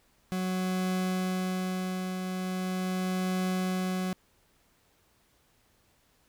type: tone with tremolo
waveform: 40% pulse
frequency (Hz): 185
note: F#3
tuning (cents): 0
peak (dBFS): -26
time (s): 0.32-4.13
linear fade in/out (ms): 0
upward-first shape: triangle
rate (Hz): 0.4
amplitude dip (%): 45
effects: pink hiss -67 dBFS RMS until 6.28 s